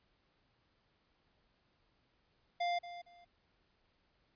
square tone with echo, 698.5 Hz, F5, in tune, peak -33 dBFS, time 2.6-2.79 s, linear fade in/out 10 ms, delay 230 ms, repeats 2, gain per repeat -13 dB, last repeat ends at 3.25 s, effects pink hiss -75 dBFS RMS until 4.35 s + resampled to 11025 Hz

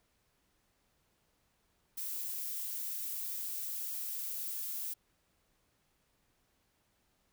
violet noise, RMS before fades -39 dBFS, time 1.97-4.94 s, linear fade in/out 10 ms, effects pink hiss -75 dBFS RMS until 7.32 s

